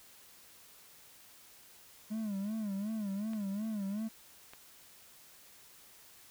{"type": "tone with vibrato", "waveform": "triangle", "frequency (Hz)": 207.7, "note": "G#3", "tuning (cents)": 0, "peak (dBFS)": -32, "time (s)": [2.1, 4.09], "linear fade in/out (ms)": 20, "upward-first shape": "sine", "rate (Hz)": 2.7, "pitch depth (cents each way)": 120}
{"type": "clicks", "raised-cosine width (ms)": 0.3, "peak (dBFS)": -34, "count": 2, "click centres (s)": [3.334, 4.535]}
{"effects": ["white hiss -58 dBFS RMS until 6.3 s"]}